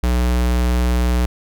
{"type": "tone", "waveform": "square", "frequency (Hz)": 61, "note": "B1", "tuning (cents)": -21, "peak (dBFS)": -15, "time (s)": [0.03, 1.26], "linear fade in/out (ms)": 5, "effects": []}